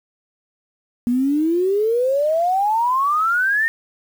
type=exponential sweep; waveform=sine; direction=up; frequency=236 to 1850 Hz; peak=-15 dBFS; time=1.07-3.68 s; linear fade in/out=0 ms; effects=7-bit